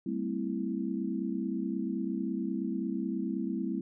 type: chord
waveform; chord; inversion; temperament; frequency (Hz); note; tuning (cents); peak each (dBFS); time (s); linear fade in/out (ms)
sine; A minor seventh; third; equal with one note detuned; 196 / 225.3 / 261.6 / 329.6; G3 / A3 / C4 / E4; 0 / +41 / 0 / 0; -35 / -36 / -36 / -36; 0.06-3.81; 5
effects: none